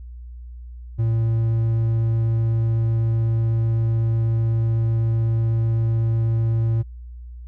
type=tone; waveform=triangle; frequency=113.5 Hz; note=A#2; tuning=46 cents flat; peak=-15 dBFS; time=0.98-6.83 s; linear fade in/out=20 ms; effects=added 60 Hz sine -34 dBFS peak until 7.47 s